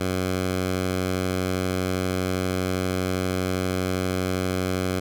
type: tone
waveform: 10% pulse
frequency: 92.5 Hz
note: F#2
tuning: in tune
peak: -15 dBFS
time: 0-5 s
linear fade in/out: 10 ms
effects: none